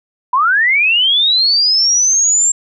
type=linear sweep; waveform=sine; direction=up; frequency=963 to 7470 Hz; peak=-9 dBFS; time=0.33-2.52 s; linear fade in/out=5 ms; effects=none